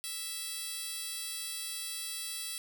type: tone with high-pass filter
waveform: 10% pulse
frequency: 659.3 Hz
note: E5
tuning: in tune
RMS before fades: -39 dBFS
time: 0.04-2.58 s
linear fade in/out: 0 ms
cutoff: 5600 Hz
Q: 0.82
effects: 11-bit